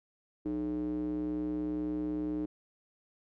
square tone with band-pass filter, 61 Hz, B1, 21 cents flat, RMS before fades -34 dBFS, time 0.45-2.46 s, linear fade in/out 10 ms, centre 330 Hz, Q 8.4, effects none

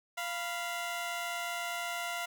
15% pulse tone pair together, 694.4 / 982 Hz, F5 / B5, -10 / -10 cents, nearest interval tritone, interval 600 cents, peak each -29 / -35 dBFS, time 0.17-2.26 s, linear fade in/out 10 ms, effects none

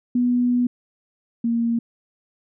sine tone pair in turn, 245.2 / 232.7 Hz, B3 / A#3, -12 / -3 cents, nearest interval minor second, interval 91 cents, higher first, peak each -16 / -18 dBFS, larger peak first, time 0.15-0.67 / 1.44-1.79 s, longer first, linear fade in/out 5 ms, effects none

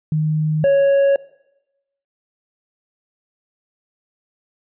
sine / triangle tone pair in turn, 154.6 / 554.8 Hz, D#3 / C#5, -11 / +1 cents, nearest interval octave + minor seventh, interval 2212 cents, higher second, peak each -15 / -9 dBFS, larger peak second, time 0.12-0.64 / 0.64-1.16 s, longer neither, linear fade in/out 2 ms, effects noise-tail reverb RT60 0.9 s tail -20 dB re dry + resampled to 8000 Hz

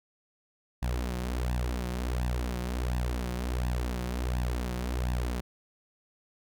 sawtooth tone with flanger, 61.3 Hz, B1, 12 cents flat, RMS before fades -31 dBFS, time 0.82-5.41 s, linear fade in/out 10 ms, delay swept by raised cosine 1.1 to 5.6 ms, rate 1.4 Hz, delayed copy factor +0.75, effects none

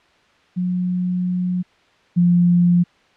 sine tone pair in turn, 180.5 / 175.06 Hz, F#3 / F3, -43 / +4 cents, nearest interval minor second, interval 53 cents, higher first, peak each -18 / -11 dBFS, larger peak second, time 0.56-1.63 / 2.16-2.84 s, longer first, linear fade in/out 20 ms, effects white hiss -55 dBFS RMS until 3.16 s + low-pass 3000 Hz 12 dB/octave

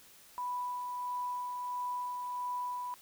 sine tone with tremolo, 987.8 Hz, B5, in tune, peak -33 dBFS, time 0.38-2.94 s, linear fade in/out 0 ms, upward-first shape sine, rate 1.5 Hz, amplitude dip 30%, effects white hiss -58 dBFS RMS until 3.01 s

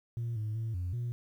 sine tone with pitch steps, 117.2 / 107.7 / 112.7 / 89.2 / 120.2 Hz, A#2 / A2 / A2 / F2 / B2, +10 / -37 / +42 / +37 / -46 cents, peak -30 dBFS, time 0.17-1.12 s, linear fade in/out 0 ms, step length 190 ms, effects tanh soft clip ceiling -30 dBFS + 11-bit

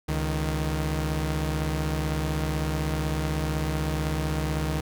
sawtooth tone pair together, 69.82 / 155.56 Hz, C#2 / D#3, +13 / 0 cents, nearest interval octave + major second, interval 1387 cents, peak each -24 dBFS, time 0.08-4.81 s, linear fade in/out 10 ms, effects none

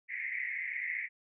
white band-pass noise, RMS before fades -37 dBFS, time 0.08-1.09 s, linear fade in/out 50 ms, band 1900 to 2200 Hz, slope 96 dB/octave, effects none

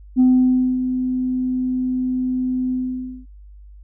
sine tone with ADSR envelope, 254.8 Hz, C4, 46 cents flat, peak -8 dBFS, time 0.16-3.26 s, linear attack 39 ms, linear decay 580 ms, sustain -10 dB, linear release 540 ms, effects tanh soft clip ceiling -7 dBFS + added 50 Hz sine -39 dBFS peak until 3.83 s

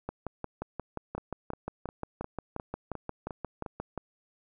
two click trains, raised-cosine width 1 ms, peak -20 / -23 dBFS, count 23 / 8, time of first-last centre 0.09-3.977 / 1.18-3.662 s, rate 5.66 / 2.82 Hz, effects none

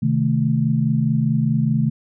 sine chord, A diminished, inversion first, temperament equal, 130.81 / 155.56 / 220 Hz, C3 / Eb3 / A3, 0 / 0 / 0 cents, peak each -20 dBFS, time 0.02-1.9 s, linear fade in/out 10 ms, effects none

